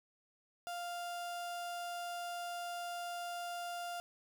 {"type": "tone", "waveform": "35% pulse", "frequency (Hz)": 698.5, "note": "F5", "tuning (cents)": 0, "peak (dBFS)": -38, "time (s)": [0.67, 4], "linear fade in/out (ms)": 0, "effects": []}